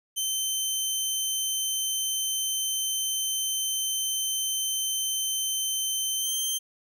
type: tone with pitch glide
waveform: 15% pulse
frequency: 3091 to 3140 Hz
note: G7 to G7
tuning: -25 to +2 cents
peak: -19 dBFS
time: 0.16-6.59 s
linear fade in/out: 20 ms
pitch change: +27 cents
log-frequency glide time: 6.18-6.32 s
effects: none